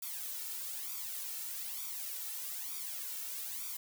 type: noise with flanger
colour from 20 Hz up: blue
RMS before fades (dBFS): -41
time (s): 0.02-3.77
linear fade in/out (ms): 5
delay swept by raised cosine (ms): 0.85 to 2.25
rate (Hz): 1.1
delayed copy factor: +0.8
effects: none